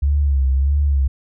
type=tone with vibrato; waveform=sine; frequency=69.2 Hz; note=C#2; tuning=2 cents flat; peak=-13 dBFS; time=0.02-1.08 s; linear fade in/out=10 ms; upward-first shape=sine; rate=1.6 Hz; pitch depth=81 cents each way; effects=none